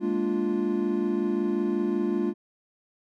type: chord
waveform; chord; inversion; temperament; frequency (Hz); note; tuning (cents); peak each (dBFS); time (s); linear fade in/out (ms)
triangle; Bb dominant seventh; third; equal; 207.7 / 233.1 / 293.7 / 349.2; Ab3 / Bb3 / D4 / F4; 0 / 0 / 0 / 0; -27 / -29 / -29 / -25; 0-2.34; 50
effects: none